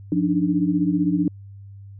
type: tone cluster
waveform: sine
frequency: 175.4 / 287.9 / 303.5 Hz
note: F3 / D4 / D#4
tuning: +8 / -34 / -43 cents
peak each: -22 dBFS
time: 0.12-1.28 s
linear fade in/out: 2 ms
effects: added 99 Hz sine -38 dBFS peak until 1.99 s